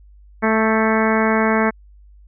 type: harmonic tone with a mistuned harmonic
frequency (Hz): 220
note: A3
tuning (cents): 0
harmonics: 1 / 2 / 3 / 4 / 5 / 6 / 7 / 8 / 9 / 10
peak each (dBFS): -18 / -21 / -23 / -24 / -25 / -26 / -26 / -27 / -28 / -28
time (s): 0.42-1.71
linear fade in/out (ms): 20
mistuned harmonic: 7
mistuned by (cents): +33
effects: added 50 Hz sine -43 dBFS peak until 2.27 s